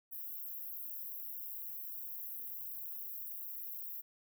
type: high-pass noise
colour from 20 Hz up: white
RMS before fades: -44 dBFS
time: 0.11-4.02 s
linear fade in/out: 20 ms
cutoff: 12000 Hz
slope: 96 dB/octave
effects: none